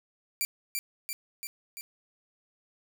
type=tone with echo; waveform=5% pulse; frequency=2349 Hz; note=D7; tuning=in tune; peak=-17 dBFS; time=0.41-0.45 s; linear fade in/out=0 ms; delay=340 ms; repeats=4; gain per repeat=-3 dB; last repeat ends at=1.81 s; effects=none